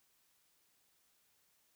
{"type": "silence", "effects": ["white hiss -74 dBFS RMS until 1.75 s"]}